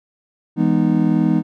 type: chord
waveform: triangle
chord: E major seventh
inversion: none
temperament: just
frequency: 164.81 / 206 / 247.2 / 309 Hz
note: E3 / G#3 / B3 / D#4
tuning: 0 / -14 / +2 / -12 cents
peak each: -17 dBFS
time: 0.56-1.43 s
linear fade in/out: 50 ms
effects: none